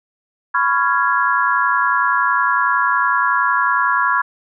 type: chord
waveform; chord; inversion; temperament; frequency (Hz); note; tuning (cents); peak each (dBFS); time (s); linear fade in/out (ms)
sine; C# dominant seventh; third; just; 997.9 / 1108.7 / 1385.9 / 1663.1; B5 / C#6 / E#6 / G#6; +18 / 0 / -14 / +2; -19; 0.54-4.22; 10
effects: none